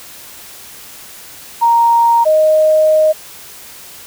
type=tone pair in turn; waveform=sine; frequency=932.3 / 622.2 Hz; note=A#5 / D#5; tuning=0 / 0 cents; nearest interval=perfect fifth; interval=700 cents; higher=first; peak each=-7 dBFS; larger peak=neither; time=1.61-2.25 / 2.25-3.13 s; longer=second; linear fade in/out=20 ms; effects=white hiss -35 dBFS RMS until 4.06 s